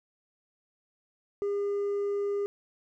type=tone with hard clipping; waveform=triangle; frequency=404.5 Hz; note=G#4; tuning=46 cents flat; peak=-26 dBFS; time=1.42-2.46 s; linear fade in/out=0 ms; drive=1 dB; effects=none